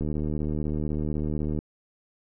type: click train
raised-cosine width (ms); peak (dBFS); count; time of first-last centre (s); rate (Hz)
3; -17; 121; 0.01-1.589; 76
effects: none